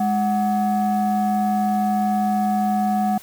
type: tone pair together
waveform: sine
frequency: 207.7 / 740.2 Hz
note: G#3 / F#5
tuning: 0 / 0 cents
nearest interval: octave + minor seventh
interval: 2200 cents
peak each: -18 dBFS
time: 0-3.18 s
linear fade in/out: 5 ms
effects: tanh soft clip ceiling -14 dBFS + white hiss -44 dBFS RMS until 3.22 s